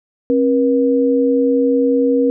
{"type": "tone pair together", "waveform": "sine", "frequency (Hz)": [269, 480], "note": ["C4", "B4"], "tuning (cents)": [48, -49], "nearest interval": "minor seventh", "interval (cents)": 1003, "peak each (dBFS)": -14, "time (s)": [0.3, 2.3], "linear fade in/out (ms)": 0, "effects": []}